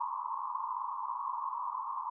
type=band-pass noise; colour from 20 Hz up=white; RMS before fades=-37 dBFS; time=0-2.1 s; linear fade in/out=10 ms; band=920 to 1100 Hz; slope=96 dB/octave; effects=none